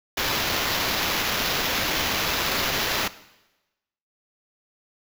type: noise with sample-and-hold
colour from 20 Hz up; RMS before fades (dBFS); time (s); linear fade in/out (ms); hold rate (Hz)
blue; -25; 0.17-3.08; 5; 8820
effects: noise-tail reverb RT60 1.0 s tail -17 dB re dry